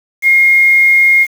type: tone with quantisation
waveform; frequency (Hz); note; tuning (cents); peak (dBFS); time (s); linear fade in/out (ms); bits
sine; 2139; C7; +38; -5; 0.22-1.27; 50; 5
effects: none